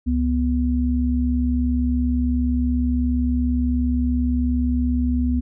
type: tone pair together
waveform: sine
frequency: 69.3 / 246.5 Hz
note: C#2 / B3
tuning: 0 / -3 cents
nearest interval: octave + minor seventh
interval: 2197 cents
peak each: -20 dBFS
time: 0.06-5.41 s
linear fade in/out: 20 ms
effects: none